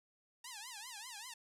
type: tone with vibrato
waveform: 5% pulse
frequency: 914 Hz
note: A#5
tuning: 34 cents flat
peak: -34 dBFS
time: 0.44-1.34 s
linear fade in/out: 5 ms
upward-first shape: triangle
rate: 5.1 Hz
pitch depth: 250 cents each way
effects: low-pass 11000 Hz 12 dB/octave + 12-bit